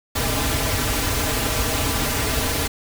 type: noise with comb filter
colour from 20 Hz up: pink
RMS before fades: -22 dBFS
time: 0.15-2.68 s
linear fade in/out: 10 ms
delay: 5.5 ms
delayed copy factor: -1
effects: none